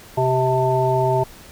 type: harmonic tone with a mistuned harmonic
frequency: 129.7 Hz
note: C3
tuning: 15 cents flat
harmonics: 1 / 3 / 5 / 7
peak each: -21 / -21 / -21 / -21 dBFS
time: 0.17-1.24 s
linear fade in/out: 10 ms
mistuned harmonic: 7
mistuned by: -32 cents
effects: pink hiss -43 dBFS RMS until 1.51 s